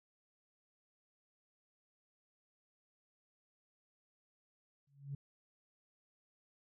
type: tone with exponential growth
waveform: sine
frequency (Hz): 140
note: C#3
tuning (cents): +18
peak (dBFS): -36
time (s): 4.87-5.15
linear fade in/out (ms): 5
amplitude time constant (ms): 60
effects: tanh soft clip ceiling -33 dBFS